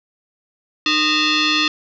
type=tone with frequency modulation; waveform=sine; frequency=464 Hz; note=A#4; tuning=8 cents flat; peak=-14 dBFS; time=0.86-1.68 s; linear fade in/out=2 ms; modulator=769 Hz; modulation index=5.4; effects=none